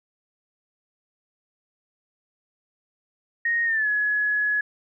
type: tone with pitch glide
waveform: sine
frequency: 1864.7 to 1690.3 Hz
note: A#6 to G#6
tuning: 0 to +30 cents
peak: -20 dBFS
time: 3.45-4.61 s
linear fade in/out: 5 ms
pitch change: -170 cents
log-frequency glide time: 3.65-3.88 s
effects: none